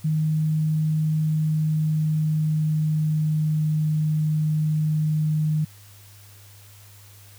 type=tone with pitch glide; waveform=sine; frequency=155.56 to 154.13 Hz; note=D#3 to D#3; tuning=0 to -16 cents; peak=-19 dBFS; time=0.04-5.65 s; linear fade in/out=10 ms; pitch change=-16 cents; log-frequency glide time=1.13-3.75 s; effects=added 101 Hz sine -47 dBFS peak until 7.38 s + white hiss -51 dBFS RMS until 7.38 s